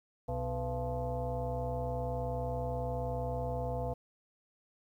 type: tone with frequency modulation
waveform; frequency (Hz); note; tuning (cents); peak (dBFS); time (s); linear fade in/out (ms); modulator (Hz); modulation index
sine; 311.1; D#4; 0; -32; 0.28-3.94; 10; 187; 2.5
effects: 11-bit